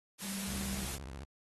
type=noise; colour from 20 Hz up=white; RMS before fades=-41 dBFS; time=0.18-0.99 s; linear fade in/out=50 ms
type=tone; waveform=sine; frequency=195.7 Hz; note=G3; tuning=3 cents flat; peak=-40 dBFS; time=0.21-0.87 s; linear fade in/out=50 ms
type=tone with vibrato; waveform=sawtooth; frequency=66.8 Hz; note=C2; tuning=36 cents sharp; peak=-39 dBFS; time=0.47-1.25 s; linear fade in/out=10 ms; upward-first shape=sine; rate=15 Hz; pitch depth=260 cents each way
effects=AAC 32 kbps